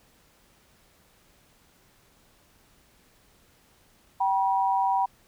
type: tone pair together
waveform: sine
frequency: 775 / 966.2 Hz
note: G5 / B5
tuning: -20 / -38 cents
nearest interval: major third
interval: 382 cents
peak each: -24 dBFS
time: 4.2-5.06 s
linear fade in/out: 10 ms
effects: pink hiss -61 dBFS RMS until 5.27 s